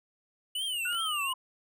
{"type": "tone with vibrato", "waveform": "square", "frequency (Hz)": 2922, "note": "F#7", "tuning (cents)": -22, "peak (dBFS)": -31, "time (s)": [0.55, 1.33], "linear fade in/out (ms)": 5, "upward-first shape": "triangle", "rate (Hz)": 2.6, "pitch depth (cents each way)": 180}
{"type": "linear sweep", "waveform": "sine", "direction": "down", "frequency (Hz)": [1480, 1018], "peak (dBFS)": -33, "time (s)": [0.85, 1.34], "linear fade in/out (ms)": 5}
{"type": "clicks", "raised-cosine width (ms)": 0.2, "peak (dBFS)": -32, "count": 2, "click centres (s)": [0.928, 0.948]}
{"effects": []}